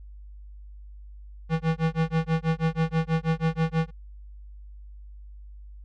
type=tone with tremolo; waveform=square; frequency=161.7 Hz; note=E3; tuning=33 cents flat; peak=-20 dBFS; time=1.49-3.91 s; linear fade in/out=50 ms; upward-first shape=sine; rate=6.2 Hz; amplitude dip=100%; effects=added 50 Hz sine -41 dBFS peak until 5.84 s + low-pass 3000 Hz 12 dB/octave